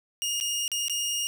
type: tone with dropouts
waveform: 20% pulse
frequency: 2845 Hz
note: F7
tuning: 31 cents sharp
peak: -22 dBFS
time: 0.22-1.27 s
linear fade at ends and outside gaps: 0 ms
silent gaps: 0.401-0.41 / 0.679-0.717 / 0.882-0.897 s
effects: none